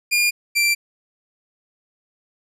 sawtooth tone pair in turn, 2415 / 2354 Hz, D7 / D7, +48 / +3 cents, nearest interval unison, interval 45 cents, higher first, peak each -12 dBFS, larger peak neither, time 0.11-0.31 / 0.55-0.75 s, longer neither, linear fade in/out 20 ms, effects resampled to 32000 Hz

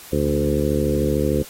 harmonic tone with a mistuned harmonic, 73.42 Hz, D2, in tune, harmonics 1 / 2 / 3 / 4 / 5 / 6 / 7, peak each -25 / -25 / -25 / -25 / -25 / -25 / -25 dBFS, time 0.12-1.43 s, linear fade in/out 10 ms, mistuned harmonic 2, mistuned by -21 cents, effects white hiss -41 dBFS RMS until 1.49 s + AAC 48 kbps

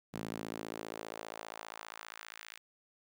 sawtooth tone with high-pass filter sweep, 55 Hz, A1, in tune, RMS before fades -45 dBFS, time 0.13-2.59 s, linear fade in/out 20 ms, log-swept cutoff 180 to 2100 Hz, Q 1.3, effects none

